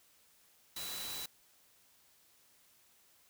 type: tone in noise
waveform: sine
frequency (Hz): 3951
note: B7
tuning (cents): 0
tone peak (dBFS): -44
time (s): 0.76-1.26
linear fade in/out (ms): 5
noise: white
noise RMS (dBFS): -43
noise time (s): 0.76-1.26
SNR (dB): -4
effects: white hiss -67 dBFS RMS until 3.29 s